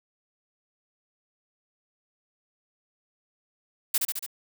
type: noise with echo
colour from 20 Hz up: blue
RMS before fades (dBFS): -23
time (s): 3.94-3.98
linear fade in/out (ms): 5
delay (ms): 71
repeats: 4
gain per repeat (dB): -3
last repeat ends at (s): 4.264
effects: none